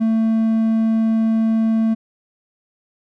triangle tone, 223.2 Hz, A3, 25 cents sharp, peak -12 dBFS, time 0-1.95 s, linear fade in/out 20 ms, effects none

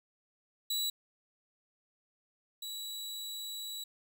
sawtooth tone pair in turn, 3927 / 3913 Hz, B7 / B7, -11 / -17 cents, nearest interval unison, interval 6 cents, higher first, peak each -28 / -36 dBFS, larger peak first, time 0.7-0.9 / 2.62-3.84 s, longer second, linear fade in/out 5 ms, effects none

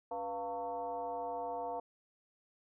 sine tone with frequency modulation, 698.5 Hz, F5, in tune, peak -36 dBFS, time 0.11-1.8 s, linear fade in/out 5 ms, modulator 208 Hz, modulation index 1.2, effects none

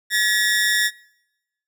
sawtooth ring-modulated tone, 1815 Hz, A#6, 47 cents flat, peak -10 dBFS, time 0.1-0.91 s, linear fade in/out 50 ms, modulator 103 Hz, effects noise-tail reverb RT60 0.9 s tail -25 dB re dry

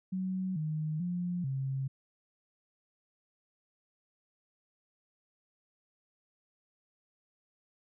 sine tone with pitch steps, 187 / 154.8 / 177 / 134.5 Hz, F#3 / D#3 / F3 / C3, +19 / -9 / +23 / +48 cents, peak -31 dBFS, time 0.12-1.88 s, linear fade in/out 10 ms, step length 440 ms, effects none

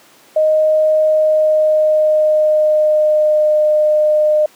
sine tone with pitch glide, 621 to 608.6 Hz, D#5 to D#5, -3 to -38 cents, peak -9 dBFS, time 0.36-4.46 s, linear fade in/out 5 ms, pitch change -35 cents, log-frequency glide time 1.07-3.62 s, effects pink hiss -46 dBFS RMS until 4.55 s + high-pass 300 Hz 12 dB/octave

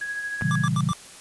sine tone with tremolo, 1661.2 Hz, G#6, in tune, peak -26 dBFS, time 0.01-0.68 s, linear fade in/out 5 ms, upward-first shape sine, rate 13 Hz, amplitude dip 40%
clicks, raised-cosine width 0.5 ms, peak -19 dBFS, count 2, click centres 0.411 / 0.419 s
sine chord, A# diminished seventh, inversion none, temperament equal, 116.54 / 138.59 / 164.81 / 196 Hz, A#2 / C#3 / E3 / G3, 0 / 0 / 0 / 0 cents, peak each -28 / -25 / -25 / -29 dBFS, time 0.42-0.92 s, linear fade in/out 5 ms
square tone bursts, 1174.7 Hz, D6, in tune, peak -27 dBFS, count 4, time 0.51-0.933 s, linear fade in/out 0 ms, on 45 ms, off 81 ms
effects white hiss -44 dBFS RMS until 1.2 s + resampled to 24000 Hz

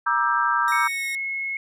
sine chord, E half-diminished seventh, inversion second, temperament just, 949.3 / 1186.7 / 1318.5 / 1582.2 Hz, Bb5 / D6 / E6 / G6, +31 / +18 / 0 / +16 cents, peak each -24 dBFS, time 0.06-0.88 s, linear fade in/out 10 ms
10% pulse tone, 1864.7 Hz, A#6, in tune, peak -24 dBFS, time 0.68-1.15 s, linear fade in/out 0 ms
sine tone with pitch glide, 2218 to 2176 Hz, C#7 to C#7, 0 to -33 cents, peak -25 dBFS, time 0.72-1.57 s, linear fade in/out 2 ms, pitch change -33 cents, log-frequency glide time 0.9-1.07 s
effects none

